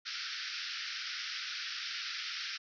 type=band-pass noise; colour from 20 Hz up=white; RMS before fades=-40 dBFS; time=0.05-2.58 s; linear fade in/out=20 ms; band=1300 to 5600 Hz; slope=96 dB/octave; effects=none